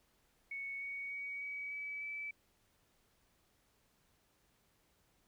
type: tone with pitch steps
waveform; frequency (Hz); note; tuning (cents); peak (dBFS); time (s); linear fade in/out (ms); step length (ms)
sine; 2217 / 2235 / 2253 / 2271 / 2290 / 2308; C#7 / C#7 / C#7 / C#7 / D7 / D7; 0 / +14 / +28 / +41 / -44 / -31; -40; 0.51-2.31; 5; 300
effects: pink hiss -74 dBFS RMS until 5.27 s